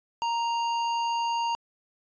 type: tone with hard clipping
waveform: triangle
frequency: 932.3 Hz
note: A#5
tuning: in tune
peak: -27 dBFS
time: 0.22-1.55 s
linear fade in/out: 0 ms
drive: 16 dB
effects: resampled to 16000 Hz